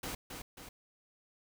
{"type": "noise with echo", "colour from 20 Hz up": "pink", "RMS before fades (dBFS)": -40, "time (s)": [0.03, 0.15], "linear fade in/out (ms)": 5, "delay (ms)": 270, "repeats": 2, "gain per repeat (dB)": -5, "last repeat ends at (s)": 0.69, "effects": []}